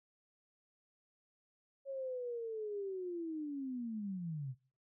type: linear sweep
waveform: sine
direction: down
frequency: 552 to 123.47 Hz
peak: -38 dBFS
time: 1.85-4.55 s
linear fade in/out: 50 ms
effects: noise-tail reverb RT60 0.4 s tail -21 dB re dry